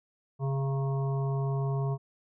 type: harmonic tone with a mistuned harmonic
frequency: 136.7 Hz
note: C#3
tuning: 24 cents flat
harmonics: 1 / 3 / 5 / 7 / 8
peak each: -27 / -37 / -41 / -44 / -45 dBFS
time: 0.39-1.98 s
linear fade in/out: 50 ms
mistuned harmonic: 7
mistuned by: -34 cents
effects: none